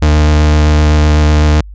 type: tone with vibrato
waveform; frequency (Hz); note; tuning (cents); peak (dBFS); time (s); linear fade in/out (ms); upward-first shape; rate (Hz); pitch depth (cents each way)
40% pulse; 75.7; D#2; -47; -5; 0.02-1.61; 5; square; 7.9; 9
effects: added 50 Hz sine -27 dBFS peak until 1.74 s + resampled to 16000 Hz